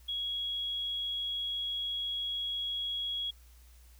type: tone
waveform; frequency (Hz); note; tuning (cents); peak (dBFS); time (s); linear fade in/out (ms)
sine; 3322; G#7; 0; -32; 0.08-3.31; 10
effects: added 60 Hz sine -54 dBFS peak until 3.99 s + white hiss -64 dBFS RMS until 3.99 s